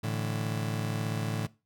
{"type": "chord", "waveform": "35% pulse", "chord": "A suspended fourth", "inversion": "none", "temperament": "just", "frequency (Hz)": [110, 146.67, 165], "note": ["A2", "D3", "E3"], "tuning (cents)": [0, -2, 2], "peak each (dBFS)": [-30, -35, -35], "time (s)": [0.03, 1.47], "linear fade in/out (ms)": 10, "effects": ["noise-tail reverb RT60 0.3 s tail -21 dB re dry"]}